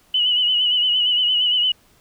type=tone with vibrato; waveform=sine; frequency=2960 Hz; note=F#7; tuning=in tune; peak=-15 dBFS; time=0.14-1.72 s; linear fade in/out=5 ms; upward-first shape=sine; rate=8.7 Hz; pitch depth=51 cents each way; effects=pink hiss -56 dBFS RMS until 2 s